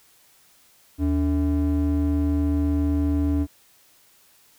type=ring-modulated tone; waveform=triangle; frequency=182.2 Hz; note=F#3; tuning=26 cents flat; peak=-14 dBFS; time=0.98-3.47 s; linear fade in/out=50 ms; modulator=104 Hz; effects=white hiss -57 dBFS RMS until 4.58 s